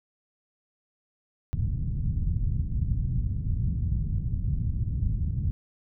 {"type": "low-pass noise", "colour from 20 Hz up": "white", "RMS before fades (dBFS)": -27, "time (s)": [1.53, 5.51], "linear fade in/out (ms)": 0, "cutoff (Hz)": 130, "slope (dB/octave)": 24, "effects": []}